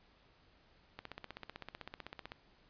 click train, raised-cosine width 0.3 ms, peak -28 dBFS, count 22, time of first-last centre 0.99-2.319 s, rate 15.8 Hz, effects pink hiss -67 dBFS RMS until 2.69 s + resampled to 11025 Hz

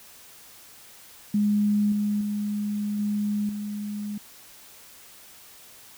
sine tone with level steps, 207.3 Hz, G#3, 3 cents flat, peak -19 / -22 / -25 / -23 / -29 dBFS, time 1.34-4.18 s, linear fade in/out 5 ms, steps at 1.92 / 2.21 / 2.99 / 3.49 s, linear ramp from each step 2 ms, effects white hiss -49 dBFS RMS until 5.97 s

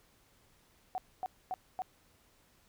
sine tone bursts, 745 Hz, F#5, 12 cents sharp, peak -33 dBFS, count 4, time 0.95-1.82 s, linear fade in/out 0 ms, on 30 ms, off 250 ms, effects pink hiss -67 dBFS RMS until 2.68 s

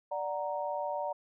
sine chord, D augmented, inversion none, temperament equal, 587.3 / 740 / 932.3 Hz, D5 / F#5 / A#5, 0 / 0 / 0 cents, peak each -35 / -38 / -36 dBFS, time 0.11-1.13 s, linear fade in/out 10 ms, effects none

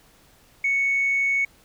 sine tone, 2217 Hz, C#7, in tune, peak -18 dBFS, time 0.64-1.45 s, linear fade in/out 5 ms, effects tanh soft clip ceiling -15 dBFS + pink hiss -56 dBFS RMS until 1.64 s

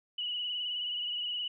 sine tone with vibrato, 2934 Hz, F#7, 15 cents flat, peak -32 dBFS, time 0.18-1.48 s, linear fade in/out 5 ms, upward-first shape sine, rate 19 Hz, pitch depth 41 cents each way, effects none

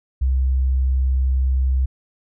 sine tone, 65.2 Hz, C2, 5 cents flat, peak -15 dBFS, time 0.21-1.86 s, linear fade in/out 10 ms, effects none

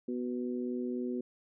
harmonic tone, 123.47 Hz, B2, in tune, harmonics 2 / 3 / 4, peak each -34 / -37 / -45 dBFS, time 0.08-1.21 s, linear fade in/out 5 ms, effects none

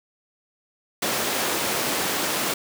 pink high-pass noise, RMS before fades -25 dBFS, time 1.02-2.54 s, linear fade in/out 5 ms, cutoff 270 Hz, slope 12 dB/octave, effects none

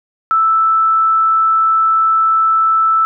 sine tone, 1318.5 Hz, E6, in tune, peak -9 dBFS, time 0.31-3.05 s, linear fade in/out 0 ms, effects none

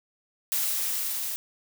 blue noise with level ramp, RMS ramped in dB -26 to -32 dBFS, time 0.52-1.36 s, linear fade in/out 0 ms, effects none

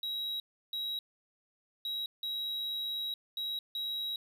triangle tone bursts at uneven times, 3852 Hz, B7, 44 cents flat, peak -32 dBFS, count 6, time 0.03-0.4 / 0.73-0.99 / 1.85-2.06 / 2.23-3.14 / 3.37-3.59 / 3.75-4.16 s, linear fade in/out 2 ms, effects none

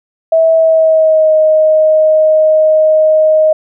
sine tone with pitch glide, 650 to 624.2 Hz, E5 to D#5, -24 to +5 cents, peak -5 dBFS, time 0.32-3.53 s, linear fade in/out 5 ms, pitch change -71 cents, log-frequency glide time 0.54-1.34 s, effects none

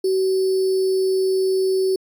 sine tone with sample-and-hold, 379.3 Hz, F#4, 43 cents sharp, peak -16 dBFS, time 0.04-1.96 s, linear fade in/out 5 ms, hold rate 4900 Hz, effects resampled to 32000 Hz

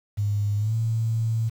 sine tone with pitch glide, 102.9 to 112.86 Hz, G#2 to A2, -16 to +44 cents, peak -21 dBFS, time 0.17-1.5 s, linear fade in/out 20 ms, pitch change +160 cents, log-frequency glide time 0.57-0.75 s, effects 8-bit

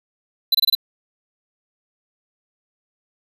square tone bursts, 4004 Hz, B7, 23 cents sharp, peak -13 dBFS, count 5, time 0.52-0.751 s, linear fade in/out 5 ms, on 27 ms, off 24 ms, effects none

